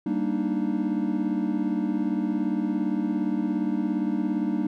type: chord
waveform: triangle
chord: Eb major seventh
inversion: first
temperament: equal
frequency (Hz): 196 / 233.1 / 293.7 / 311.1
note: G3 / Bb3 / D4 / Eb4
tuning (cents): 0 / 0 / 0 / 0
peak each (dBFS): -27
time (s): 0.06-4.67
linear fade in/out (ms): 5
effects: none